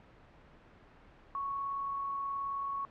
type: tone with amplitude modulation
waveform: sine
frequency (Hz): 1108.7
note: C#6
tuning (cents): 0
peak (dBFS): -32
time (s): 1.35-2.85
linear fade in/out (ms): 0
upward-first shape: sine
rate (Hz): 38.7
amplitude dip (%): 25
effects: pink hiss -58 dBFS RMS until 2.9 s + low-pass 2000 Hz 12 dB/octave